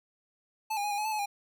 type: tone with pitch steps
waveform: square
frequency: 872 / 813 / 831 / 813 / 847 / 874 / 852 / 810 Hz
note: A5 / G#5 / G#5 / G#5 / G#5 / A5 / G#5 / G#5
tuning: -16 / -37 / +1 / -37 / +34 / -12 / +44 / -43 cents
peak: -30 dBFS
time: 0.7-1.26 s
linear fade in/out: 10 ms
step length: 70 ms
effects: none